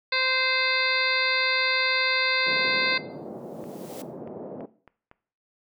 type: harmonic tone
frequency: 519 Hz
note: C5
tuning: 14 cents flat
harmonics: 1 / 2 / 3 / 4 / 5 / 7 / 8 / 9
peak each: -33 / -32 / -30 / -27 / -31 / -32 / -29 / -32 dBFS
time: 0.12-2.98 s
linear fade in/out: 5 ms
type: band-pass noise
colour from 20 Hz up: white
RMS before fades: -38 dBFS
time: 2.46-4.66 s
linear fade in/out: 10 ms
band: 150 to 600 Hz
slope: 24 dB/octave
type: noise with exponential growth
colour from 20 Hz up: white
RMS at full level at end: -43 dBFS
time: 3.1-4.02 s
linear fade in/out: 2 ms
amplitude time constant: 200 ms
type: clicks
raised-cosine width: 0.5 ms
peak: -33 dBFS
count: 5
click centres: 3.64 / 4.275 / 4.607 / 4.877 / 5.114 s
effects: noise-tail reverb RT60 0.5 s tail -18 dB re dry